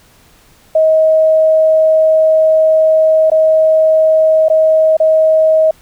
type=tone with dropouts; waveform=sine; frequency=633 Hz; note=D#5; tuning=30 cents sharp; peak=-6 dBFS; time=0.75-5.71 s; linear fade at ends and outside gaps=5 ms; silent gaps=3.301-3.316 / 4.485-4.499 / 4.969-5 s; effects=pink hiss -47 dBFS RMS until 5.81 s